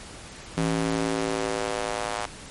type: tone with high-pass filter sweep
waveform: square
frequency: 55 Hz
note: A1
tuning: in tune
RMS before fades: -27 dBFS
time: 0.57-2.26 s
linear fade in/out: 5 ms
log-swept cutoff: 180 to 780 Hz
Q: 1.5
effects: pink hiss -42 dBFS RMS until 2.5 s + MP3 48 kbps